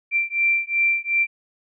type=beating tone pair; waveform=sine; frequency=2354 / 2356.7 Hz; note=D7 / D7; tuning=+3 / +5 cents; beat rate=2.7 Hz; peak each=-21 dBFS; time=0.11-1.27 s; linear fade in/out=50 ms; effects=none